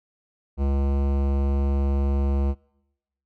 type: tone with hard clipping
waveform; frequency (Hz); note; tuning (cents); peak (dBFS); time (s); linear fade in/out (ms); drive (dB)
sine; 69.3; C#2; 0; -22; 0.57-2.55; 50; 18
effects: noise-tail reverb RT60 0.9 s tail -24 dB re dry